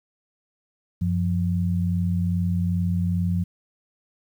sine tone pair together, 92.9 / 175.37 Hz, F#2 / F3, +7 / +7 cents, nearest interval major seventh, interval 1100 cents, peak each -23 dBFS, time 1.01-3.44 s, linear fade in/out 10 ms, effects 9-bit

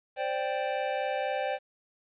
square chord, C suspended second, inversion none, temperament equal, 523.3 / 587.3 / 784 Hz, C5 / D5 / G5, 0 / 0 / 0 cents, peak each -34 / -34 / -33 dBFS, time 0.16-1.59 s, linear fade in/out 50 ms, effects resampled to 8000 Hz + 10-bit

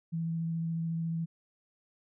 sine tone with vibrato, 164.81 Hz, E3, in tune, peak -30 dBFS, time 0.12-1.26 s, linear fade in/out 20 ms, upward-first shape triangle, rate 14 Hz, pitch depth 14 cents each way, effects none

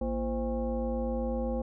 sine tone with frequency modulation, 233.1 Hz, A#3, in tune, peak -28 dBFS, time 0.01-1.62 s, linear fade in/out 5 ms, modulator 287 Hz, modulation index 1.4, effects none

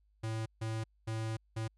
square tone bursts at uneven times, 111.3 Hz, A2, 20 cents sharp, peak -35 dBFS, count 4, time 0.23-0.46 / 0.61-0.84 / 1.07-1.37 / 1.56-1.68 s, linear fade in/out 10 ms, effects added 51 Hz sine -67 dBFS peak until 1.77 s + resampled to 24000 Hz

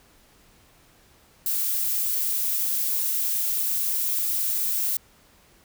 violet noise, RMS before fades -25 dBFS, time 1.46-4.97 s, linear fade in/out 2 ms, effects pink hiss -57 dBFS RMS until 5.64 s

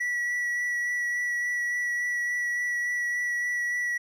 triangle tone with vibrato, 1943 Hz, B6, 29 cents flat, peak -24 dBFS, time 0-3.98 s, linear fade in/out 10 ms, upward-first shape sine, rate 3.5 Hz, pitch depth 11 cents each way, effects none

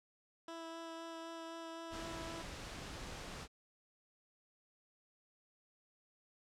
15% pulse tone with vibrato, 329.6 Hz, E4, in tune, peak -39 dBFS, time 0.48-2.42 s, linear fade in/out 2 ms, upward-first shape sine, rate 3.9 Hz, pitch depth 10 cents each way
pink noise, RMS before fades -47 dBFS, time 1.9-3.48 s, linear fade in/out 50 ms
effects low-pass 7000 Hz 12 dB/octave

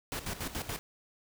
pink noise with tremolo, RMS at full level -36 dBFS, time 0.12-0.79 s, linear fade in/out 0 ms, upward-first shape square, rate 7 Hz, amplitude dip 70%, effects none

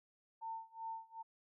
sine tone with tremolo, 900 Hz, A5, 39 cents sharp, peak -40 dBFS, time 0.41-1.23 s, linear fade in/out 20 ms, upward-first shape sine, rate 2.6 Hz, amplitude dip 95%, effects none

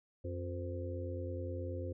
harmonic tone with a mistuned harmonic, 89.3 Hz, F2, 39 cents sharp, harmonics 1 / 3 / 4 / 5 / 6, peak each -39 / -47 / -46 / -52 / -44 dBFS, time 0.24-1.93 s, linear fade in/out 10 ms, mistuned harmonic 6, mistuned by -61 cents, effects none

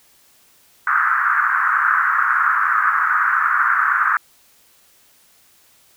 pink band-pass noise, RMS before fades -17 dBFS, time 0.87-4.17 s, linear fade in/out 2 ms, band 1200 to 1600 Hz, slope 48 dB/octave, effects white hiss -54 dBFS RMS until 5.96 s

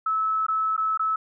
sine tone with dropouts, 1301 Hz, E6, 23 cents flat, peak -21 dBFS, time 0.06-1.16 s, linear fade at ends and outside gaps 5 ms, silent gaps 0.466-0.483 / 0.766-0.777 / 0.975-0.994 s, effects none

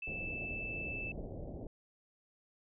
sine tone, 2637 Hz, E7, in tune, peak -39 dBFS, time 0.02-1.12 s, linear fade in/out 5 ms
pink low-pass noise, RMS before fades -44 dBFS, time 0.07-1.67 s, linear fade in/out 2 ms, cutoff 690 Hz, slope 48 dB/octave
effects none

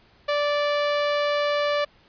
sawtooth tone, 584 Hz, D5, 10 cents flat, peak -17 dBFS, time 0.28-1.85 s, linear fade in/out 10 ms, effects pink hiss -57 dBFS RMS until 2.08 s + resampled to 11025 Hz

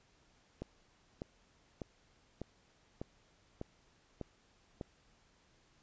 click train, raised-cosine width 2 ms, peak -27 dBFS, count 8, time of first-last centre 0.62-4.812 s, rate 1.67 Hz, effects pink hiss -69 dBFS RMS until 5.82 s + resampled to 16000 Hz

